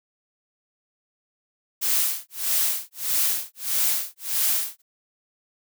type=noise with tremolo; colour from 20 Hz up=blue; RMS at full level=-21 dBFS; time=1.81-4.82 s; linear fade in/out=20 ms; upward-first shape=sine; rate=1.6 Hz; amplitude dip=100%; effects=none